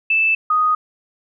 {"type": "tone pair in turn", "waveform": "sine", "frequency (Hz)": [2637, 1244.5], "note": ["E7", "D#6"], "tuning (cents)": [0, 0], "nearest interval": "octave + minor second", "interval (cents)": 1300, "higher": "first", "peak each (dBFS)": -13, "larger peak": "neither", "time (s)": [[0.1, 0.35], [0.5, 0.75]], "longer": "neither", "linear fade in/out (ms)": 5, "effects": []}